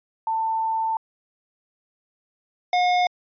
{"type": "tone pair in turn", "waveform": ["sine", "square"], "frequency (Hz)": [892, 719.9], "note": ["A5", "F#5"], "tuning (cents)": [23, -48], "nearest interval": "major third", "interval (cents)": 371, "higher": "first", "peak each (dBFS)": [-21, -18], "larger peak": "second", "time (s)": [[0.27, 0.97], [2.73, 3.07]], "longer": "first", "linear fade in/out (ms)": 2, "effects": ["resampled to 11025 Hz"]}